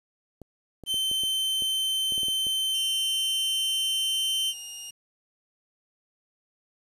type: clicks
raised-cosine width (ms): 2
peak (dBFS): -29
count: 11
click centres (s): 0.417 / 0.837 / 0.942 / 1.114 / 1.236 / 1.622 / 2.122 / 2.179 / 2.232 / 2.284 / 2.468
type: tone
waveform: 45% pulse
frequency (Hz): 3091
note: G7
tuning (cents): -25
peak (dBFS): -24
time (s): 0.86-4.54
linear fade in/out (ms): 50
type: tone with pitch glide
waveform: 20% pulse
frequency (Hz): 2794 to 2838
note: F7 to F7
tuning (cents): 0 to +27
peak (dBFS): -32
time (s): 2.74-4.91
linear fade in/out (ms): 10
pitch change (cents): +27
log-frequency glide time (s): 4-4.38
effects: resampled to 32000 Hz + 9-bit